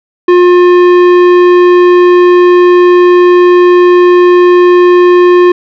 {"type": "tone with tanh clipping", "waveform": "sine", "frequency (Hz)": 356.1, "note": "F4", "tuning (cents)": 34, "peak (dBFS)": -3, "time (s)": [0.28, 5.52], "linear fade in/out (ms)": 5, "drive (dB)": 14, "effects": []}